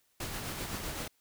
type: noise with tremolo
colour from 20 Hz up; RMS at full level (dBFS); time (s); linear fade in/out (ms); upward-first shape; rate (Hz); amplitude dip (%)
pink; -37; 0.2-1.08; 5; sine; 7.8; 35
effects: white hiss -72 dBFS RMS until 1.2 s